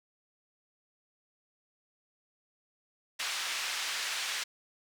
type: band-pass noise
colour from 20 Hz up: pink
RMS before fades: -35 dBFS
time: 3.19-4.44 s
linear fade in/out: 10 ms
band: 1700 to 6300 Hz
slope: 12 dB/octave
effects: none